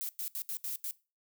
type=noise bursts at uneven times; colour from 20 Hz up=violet; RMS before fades=-37 dBFS; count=6; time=0.01-0.09 / 0.19-0.28 / 0.35-0.42 / 0.49-0.57 / 0.64-0.76 / 0.84-0.91 s; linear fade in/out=0 ms; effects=noise-tail reverb RT60 0.3 s tail -20 dB re dry